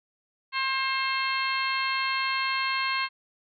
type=harmonic tone; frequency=532 Hz; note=C5; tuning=29 cents sharp; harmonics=2 / 3 / 4 / 5 / 6 / 7 / 8; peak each=-29 / -33 / -31 / -33 / -37 / -44 / -34 dBFS; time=0.52-3.09 s; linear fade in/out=50 ms; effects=none